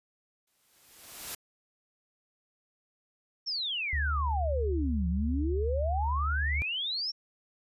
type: noise with exponential growth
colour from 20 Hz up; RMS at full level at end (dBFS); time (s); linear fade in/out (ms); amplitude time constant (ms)
white; -36; 0.47-1.35; 5; 190
type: exponential two-way sweep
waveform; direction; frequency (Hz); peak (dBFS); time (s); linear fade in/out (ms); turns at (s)
sine; down then up; 5588 to 168.9 to 5588; -30; 3.46-7.12; 20; 5.08
type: tone with vibrato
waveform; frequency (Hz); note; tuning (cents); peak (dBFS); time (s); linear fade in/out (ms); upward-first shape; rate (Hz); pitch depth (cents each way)
sine; 73.1; D2; -7; -28; 3.93-6.62; 0; sine; 11; 29
effects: resampled to 32000 Hz